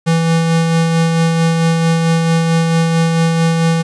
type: tone with tremolo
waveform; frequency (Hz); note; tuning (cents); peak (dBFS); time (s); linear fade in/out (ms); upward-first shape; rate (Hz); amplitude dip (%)
square; 164.81; E3; 0; -10; 0.06-3.83; 20; sine; 4.5; 30
effects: resampled to 22050 Hz + 8-bit